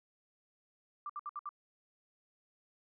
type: tone bursts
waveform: sine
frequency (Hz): 1180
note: D6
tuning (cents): +8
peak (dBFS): -38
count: 5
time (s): 1.06-1.491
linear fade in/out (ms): 2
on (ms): 35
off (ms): 64
effects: none